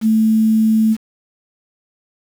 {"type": "tone with quantisation", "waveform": "sine", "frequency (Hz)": 220, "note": "A3", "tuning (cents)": 0, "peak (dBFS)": -10, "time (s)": [0.01, 0.97], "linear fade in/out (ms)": 50, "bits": 6, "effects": []}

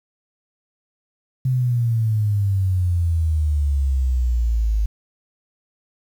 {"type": "exponential sweep", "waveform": "sine", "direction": "down", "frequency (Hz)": [130.81, 51.91], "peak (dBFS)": -16, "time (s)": [1.45, 4.86], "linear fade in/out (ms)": 5, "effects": ["8-bit"]}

